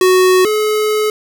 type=tone pair in turn; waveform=square; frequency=370 / 427.1 Hz; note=F#4 / G#4; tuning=0 / +48 cents; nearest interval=major second; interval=248 cents; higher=second; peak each=-8 / -13 dBFS; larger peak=first; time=0.01-0.45 / 0.45-1.1 s; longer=second; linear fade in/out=2 ms; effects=none